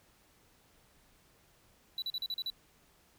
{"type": "tone bursts", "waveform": "triangle", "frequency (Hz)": 3951, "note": "B7", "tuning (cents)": 0, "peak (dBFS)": -32, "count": 7, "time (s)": [1.98, 2.501], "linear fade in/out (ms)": 2, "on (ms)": 41, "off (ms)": 39, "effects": ["pink hiss -66 dBFS RMS until 3.18 s"]}